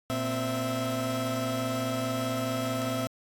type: tone cluster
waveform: 30% pulse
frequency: 117.4 / 259.6 / 658 Hz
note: A#2 / C4 / E5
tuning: +13 / -13 / -3 cents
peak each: -31 / -29 / -30 dBFS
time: 0.1-3.07 s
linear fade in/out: 0 ms
effects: AAC 64 kbps